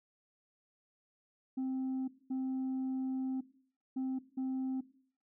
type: tone bursts at uneven times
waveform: sine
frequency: 261.8 Hz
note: C4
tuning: 1 cent sharp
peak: -30 dBFS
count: 4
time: 1.57-2.08 / 2.3-3.41 / 3.96-4.19 / 4.37-4.81 s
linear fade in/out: 10 ms
effects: noise-tail reverb RT60 0.5 s tail -17 dB re dry + tanh soft clip ceiling -32 dBFS